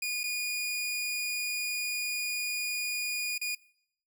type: tone with dropouts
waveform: sawtooth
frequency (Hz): 2447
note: D#7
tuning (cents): -29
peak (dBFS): -27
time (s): 0.02-3.55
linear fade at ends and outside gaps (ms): 5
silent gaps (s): 0.234-0.238 / 3.38-3.413
effects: noise-tail reverb RT60 0.7 s tail -23 dB re dry